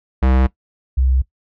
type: tone pair in turn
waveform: square / sine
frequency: 64.8 / 64.8 Hz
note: C2 / C2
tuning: -16 / -16 cents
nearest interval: unison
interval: 0 cents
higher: neither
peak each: -12 dBFS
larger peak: neither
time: 0.22-0.47 / 0.97-1.22 s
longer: neither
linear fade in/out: 10 ms
effects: noise-tail reverb RT60 0.1 s tail -18 dB re dry + low-pass 2000 Hz 12 dB/octave